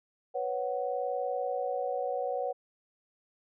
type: chord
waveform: sine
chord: B suspended second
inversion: none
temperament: equal with one note detuned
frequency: 493.9 / 554.4 / 743.8 Hz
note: B4 / C#5 / F#5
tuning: 0 / 0 / +9 cents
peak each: -34 dBFS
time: 0.34-2.53 s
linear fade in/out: 20 ms
effects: none